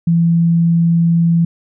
sine tone, 168 Hz, E3, 33 cents sharp, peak -9 dBFS, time 0.07-1.45 s, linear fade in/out 5 ms, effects none

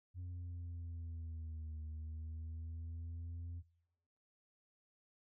sine linear two-way sweep, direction down then up, 90 to 77.5 to 86 Hz, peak -40 dBFS, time 0.14-3.63 s, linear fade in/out 50 ms, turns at 1.81 s, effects noise-tail reverb RT60 1.0 s tail -25 dB re dry + tanh soft clip ceiling -42 dBFS

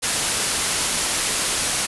white low-pass noise, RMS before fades -23 dBFS, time 0.02-1.87 s, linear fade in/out 20 ms, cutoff 11000 Hz, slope 96 dB/octave, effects none

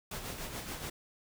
pink noise with tremolo, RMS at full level -39 dBFS, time 0.11-0.9 s, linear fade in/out 5 ms, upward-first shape sine, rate 7 Hz, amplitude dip 50%, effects none

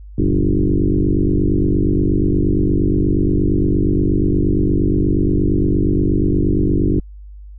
sine tone with frequency modulation, 136 Hz, C#3, 33 cents flat, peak -12 dBFS, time 0.18-7 s, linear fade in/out 5 ms, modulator 48.5 Hz, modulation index 4.7, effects added 50 Hz sine -33 dBFS peak until 7.58 s

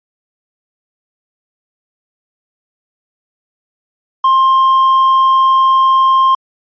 triangle tone, 1058 Hz, C6, 19 cents sharp, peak -5 dBFS, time 4.24-6.35 s, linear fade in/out 5 ms, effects resampled to 11025 Hz

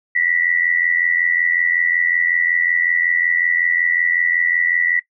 sine tone with amplitude modulation, 1958 Hz, B6, 15 cents flat, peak -11 dBFS, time 0.15-5 s, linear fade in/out 10 ms, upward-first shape sine, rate 85.4 Hz, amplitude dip 80%, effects noise-tail reverb RT60 0.1 s tail -18 dB re dry

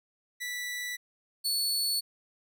sawtooth tone pair in turn, 1967 / 4428 Hz, B6 / C#8, -7 / -3 cents, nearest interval octave + major second, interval 1404 cents, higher second, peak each -30 / -24 dBFS, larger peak second, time 0.4-0.97 / 1.44-2.01 s, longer neither, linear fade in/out 20 ms, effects none

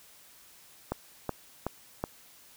click train, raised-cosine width 1 ms, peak -16 dBFS, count 4, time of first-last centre 0.92-2.039 s, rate 2.68 Hz, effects white hiss -56 dBFS RMS until 2.56 s

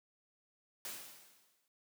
white noise with exponential decay, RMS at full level -42 dBFS, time 0.85-1.68 s, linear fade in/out 1 ms, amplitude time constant 180 ms, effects high-pass 150 Hz 12 dB/octave

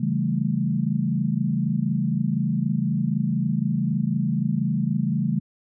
sine chord, A dominant seventh, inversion first, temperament equal, 138.59 / 164.81 / 196 / 220 Hz, C#3 / E3 / G3 / A3, 0 / 0 / 0 / 0 cents, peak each -26 dBFS, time 0-5.4 s, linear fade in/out 10 ms, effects none

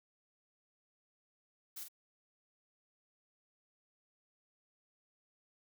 blue noise with echo, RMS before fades -45 dBFS, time 1.76-1.84 s, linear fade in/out 10 ms, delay 45 ms, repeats 1, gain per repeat -6 dB, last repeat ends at 1.885 s, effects none

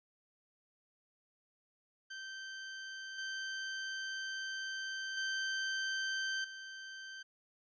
sawtooth tone with level steps, 1556 Hz, G6, 13 cents flat, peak -40 / -35 / -31 / -42 dBFS, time 2.1-7.23 s, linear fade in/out 10 ms, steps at 3.18 / 5.17 / 6.44 s, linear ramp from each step 5 ms, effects resampled to 16000 Hz

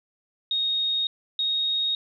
sine tone pair in turn, 3729 / 3742 Hz, A#7 / A#7, 0 / +6 cents, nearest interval unison, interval 6 cents, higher second, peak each -22 dBFS, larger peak neither, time 0.51-1.07 / 1.39-1.95 s, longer neither, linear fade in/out 2 ms, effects none

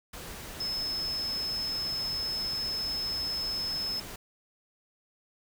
sine tone in noise, 5200 Hz, E8, 24 cents flat, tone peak -30 dBFS, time 0.6-4 s, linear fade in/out 5 ms, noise pink, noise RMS -42 dBFS, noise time 0.13-4.16 s, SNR +9 dB, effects none

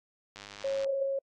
click train, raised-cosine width 0.2 ms, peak -27 dBFS, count 50, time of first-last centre 0.36-0.845 s, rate 101 Hz
sine tone, 546 Hz, C#5, 26 cents flat, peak -28 dBFS, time 0.64-1.19 s, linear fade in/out 5 ms
effects AAC 32 kbps

